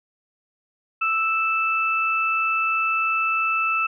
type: tone pair together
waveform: sine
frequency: 1318.5 / 2637 Hz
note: E6 / E7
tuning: 0 / 0 cents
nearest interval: octave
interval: 1200 cents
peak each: -22 dBFS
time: 1.01-3.87 s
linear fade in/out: 10 ms
effects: none